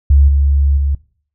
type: tone with level steps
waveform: sine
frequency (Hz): 70.2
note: C#2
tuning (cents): +22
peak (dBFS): -5 / -9 / -12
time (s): 0.1-0.95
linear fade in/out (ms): 5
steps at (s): 0.28 / 0.77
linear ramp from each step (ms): 5
effects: noise-tail reverb RT60 0.5 s tail -21 dB re dry